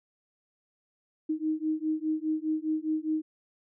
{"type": "beating tone pair", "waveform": "sine", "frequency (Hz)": [310, 314.9], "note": ["D#4", "D#4"], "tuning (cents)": [-6, 21], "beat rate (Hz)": 4.9, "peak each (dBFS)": -30, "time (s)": [1.29, 3.22], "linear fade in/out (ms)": 10, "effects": []}